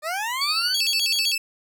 20% pulse linear sweep, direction up, 589 to 1568 Hz, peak -20 dBFS, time 0.02-0.76 s, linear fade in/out 50 ms
sine tone with tremolo, 4500 Hz, C#8, 25 cents sharp, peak -20 dBFS, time 0.41-1.35 s, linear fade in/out 5 ms, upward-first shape sine, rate 13 Hz, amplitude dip 50%
clicks, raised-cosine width 0.3 ms, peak -30 dBFS, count 9, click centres 0.618 / 0.682 / 0.725 / 0.772 / 0.855 / 0.932 / 0.997 / 1.159 / 1.195 s
sawtooth tone with vibrato, 2955 Hz, F#7, 3 cents flat, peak -20 dBFS, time 0.74-1.38 s, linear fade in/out 5 ms, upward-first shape square, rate 7.8 Hz, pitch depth 200 cents each way
effects none

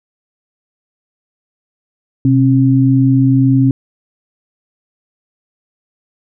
sine tone pair together, 127.4 / 269.3 Hz, C3 / C#4, -46 / -50 cents, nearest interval octave + minor second, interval 1296 cents, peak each -10 dBFS, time 2.25-3.71 s, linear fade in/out 2 ms, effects none

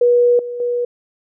sine tone with level steps, 484.3 Hz, B4, 34 cents flat, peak -9 / -23 / -16 dBFS, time 0.01-0.85 s, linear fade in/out 5 ms, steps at 0.39 / 0.6 s, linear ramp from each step 2 ms, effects none

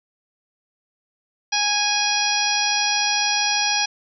harmonic tone with a mistuned harmonic, 827 Hz, G#5, 8 cents flat, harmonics 1 / 2 / 3 / 4 / 5 / 6 / 7, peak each -25 / -28 / -25 / -27 / -29 / -26 / -24 dBFS, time 1.52-3.86 s, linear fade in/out 10 ms, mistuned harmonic 7, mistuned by -41 cents, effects none

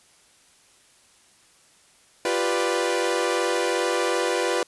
sawtooth chord, G dominant seventh, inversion third, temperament equal, 349.2 / 392 / 493.9 / 587.3 Hz, F4 / G4 / B4 / D5, 0 / 0 / 0 / 0 cents, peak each -23 / -25 / -21 / -26 dBFS, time 2.25-4.63 s, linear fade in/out 2 ms, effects white hiss -57 dBFS RMS until 4.67 s + resampled to 24000 Hz

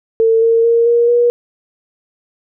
sine tone with pitch steps, 450.4 / 457.5 / 464.7 / 472 / 479.4 Hz, A4 / A#4 / A#4 / A#4 / A#4, +40 / -32 / -5 / +22 / +48 cents, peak -8 dBFS, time 0.2-1.3 s, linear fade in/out 0 ms, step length 220 ms, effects none

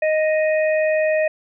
harmonic tone, 622.3 Hz, D#5, in tune, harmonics 1 / 3 / 4, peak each -16 / -26 / -28 dBFS, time 0.02-1.28 s, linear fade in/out 5 ms, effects none

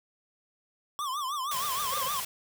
square tone with vibrato, 1108.7 Hz, C#6, in tune, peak -31 dBFS, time 0.99-2.2 s, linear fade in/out 0 ms, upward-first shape triangle, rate 6.4 Hz, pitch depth 180 cents each way
white band-stop noise, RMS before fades -35 dBFS, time 1.51-2.25 s, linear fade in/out 5 ms, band 240 to 400 Hz, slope 96 dB/octave
sawtooth tone bursts, 530 Hz, C5, 22 cents sharp, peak -31 dBFS, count 4, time 1.92-2.08 s, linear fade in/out 5 ms, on 22 ms, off 24 ms
effects none

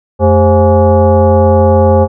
sine tone with frequency modulation, 220 Hz, A3, in tune, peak -4 dBFS, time 0.19-2.08 s, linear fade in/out 50 ms, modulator 309 Hz, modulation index 1.8, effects none

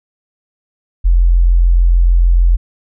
sine tone, 43.34 Hz, F1, 12 cents flat, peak -6 dBFS, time 1.04-2.57 s, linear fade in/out 20 ms, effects none

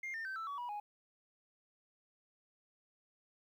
sine tone with pitch steps, 2115 / 1809.6 / 1548.3 / 1324.7 / 1133.4 / 969.7 / 829.7 Hz, C7 / A6 / G6 / E6 / C#6 / B5 / G#5, +18 / +48 / -22 / +8 / +38 / -32 / -2 cents, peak -37 dBFS, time 0.03-0.8 s, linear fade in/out 5 ms, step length 110 ms, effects tanh soft clip ceiling -38 dBFS + 12-bit

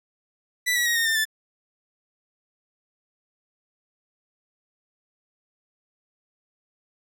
sawtooth tone with pitch steps, 1976 / 1929.8 / 1884.6 / 1840.5 / 1797.4 / 1755.3 Hz, B6 / B6 / A#6 / A#6 / A6 / A6, 0 / -41 / +18 / -23 / +36 / -5 cents, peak -17 dBFS, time 0.66-1.254 s, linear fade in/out 20 ms, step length 99 ms, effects none

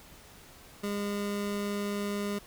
25% pulse tone, 203.8 Hz, G#3, 32 cents flat, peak -27 dBFS, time 0.83-2.39 s, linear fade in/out 10 ms, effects pink hiss -53 dBFS RMS until 2.46 s

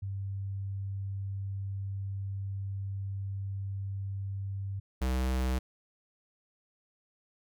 sine / square tone pair in turn, 98 / 64.11 Hz, G2 / C2, 0 / -35 cents, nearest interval perfect fifth, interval 735 cents, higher first, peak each -33 / -28 dBFS, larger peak second, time 0.02-4.8 / 5.01-5.59 s, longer first, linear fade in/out 10 ms, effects none

